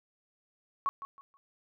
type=tone with echo; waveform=sine; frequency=1108.7 Hz; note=C#6; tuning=in tune; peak=-26 dBFS; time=0.86-0.89 s; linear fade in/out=0 ms; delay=160 ms; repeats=3; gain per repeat=-12 dB; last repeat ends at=1.37 s; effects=none